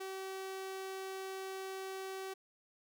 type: tone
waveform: sawtooth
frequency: 382.5 Hz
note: G4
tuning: 42 cents flat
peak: -37 dBFS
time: 0-2.34 s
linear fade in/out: 10 ms
effects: none